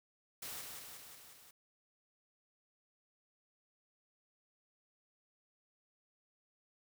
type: noise with echo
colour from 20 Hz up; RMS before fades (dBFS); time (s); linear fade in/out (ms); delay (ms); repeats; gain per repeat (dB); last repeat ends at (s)
white; -45; 0.42-0.61; 5; 180; 5; -3; 1.51
effects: none

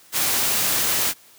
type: noise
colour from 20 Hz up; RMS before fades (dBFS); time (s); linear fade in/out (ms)
white; -21; 0.12-1.14; 50
effects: white hiss -51 dBFS RMS until 1.38 s + high-pass 80 Hz 12 dB/octave

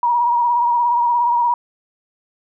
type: tone with vibrato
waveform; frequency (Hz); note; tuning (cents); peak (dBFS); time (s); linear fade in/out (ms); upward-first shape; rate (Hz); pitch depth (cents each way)
sine; 956; A#5; +43; -13; 0.03-1.54; 2; triangle; 17; 47
effects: none

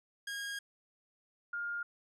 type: tone pair in turn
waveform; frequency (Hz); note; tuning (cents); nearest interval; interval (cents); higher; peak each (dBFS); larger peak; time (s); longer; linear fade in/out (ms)
sawtooth / sine; 1631 / 1412.2; G#6 / F6; -32 / +19; major second; 249; first; -34 / -35; first; 0.27-0.59 / 1.53-1.83; first; 5
effects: low-pass 11000 Hz 12 dB/octave

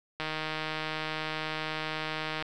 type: click train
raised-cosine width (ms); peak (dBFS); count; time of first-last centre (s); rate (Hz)
0.3; -17; 348; 0.2-2.424; 156
effects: none

